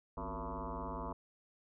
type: tone with frequency modulation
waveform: sine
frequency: 464.2 Hz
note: A#4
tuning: 7 cents flat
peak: -38 dBFS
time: 0.17-1.13 s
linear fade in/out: 5 ms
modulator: 105 Hz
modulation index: 6.4
effects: none